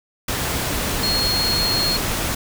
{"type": "tone in noise", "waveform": "sine", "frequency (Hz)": 4285, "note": "C8", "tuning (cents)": 40, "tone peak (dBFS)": -19, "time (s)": [1.03, 1.97], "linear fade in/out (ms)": 5, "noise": "pink", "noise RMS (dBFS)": -23, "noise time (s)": [0.28, 2.35], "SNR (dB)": 1, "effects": []}